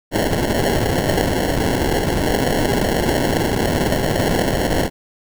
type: noise with sample-and-hold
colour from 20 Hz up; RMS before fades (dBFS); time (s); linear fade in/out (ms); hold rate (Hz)
white; -18; 0.11-4.9; 50; 1225
effects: none